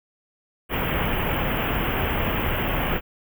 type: band-stop noise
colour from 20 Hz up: pink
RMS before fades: -24 dBFS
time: 0.69-3.01 s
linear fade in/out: 50 ms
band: 3200 to 14000 Hz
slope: 96 dB/octave
effects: none